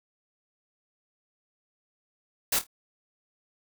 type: noise with echo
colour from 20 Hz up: white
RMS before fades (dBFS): -25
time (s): 2.52-2.59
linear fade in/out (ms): 5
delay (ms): 26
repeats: 3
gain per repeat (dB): -11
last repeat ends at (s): 2.668
effects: none